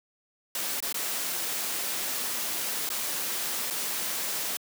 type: noise with dropouts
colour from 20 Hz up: white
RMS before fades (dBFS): -31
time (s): 0.55-4.57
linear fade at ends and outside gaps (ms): 2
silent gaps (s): 0.803-0.825 / 0.926-0.943 / 2.891-2.901 / 3.702-3.707
effects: high-pass 200 Hz 12 dB/octave